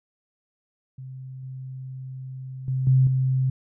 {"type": "tone with level steps", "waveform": "sine", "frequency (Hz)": 130.81, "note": "C3", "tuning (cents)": 0, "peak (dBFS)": [-35, -33, -22, -14, -19], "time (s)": [0.98, 3.5], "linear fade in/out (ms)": 5, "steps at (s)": [1.43, 2.68, 2.87, 3.07], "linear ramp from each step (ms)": 2, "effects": []}